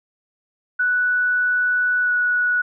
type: tone with pitch glide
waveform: sine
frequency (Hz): 1480 to 1468.1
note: F#6 to F#6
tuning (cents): 0 to -14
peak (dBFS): -16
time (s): 0.79-2.62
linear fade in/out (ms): 10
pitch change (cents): -14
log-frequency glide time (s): 2.02-2.11
effects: none